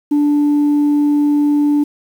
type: tone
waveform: sine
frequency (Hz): 292.6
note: D4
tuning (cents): -6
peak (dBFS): -8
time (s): 0.11-1.84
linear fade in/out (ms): 10
effects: tanh soft clip ceiling -9 dBFS + 7-bit